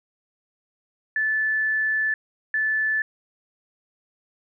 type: tone pair in turn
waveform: sine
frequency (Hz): 1745 / 1745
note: A6 / A6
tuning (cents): -15 / -15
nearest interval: unison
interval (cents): 0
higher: neither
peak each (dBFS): -20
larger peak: neither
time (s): 1.16-2.14 / 2.54-3.02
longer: first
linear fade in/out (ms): 2
effects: none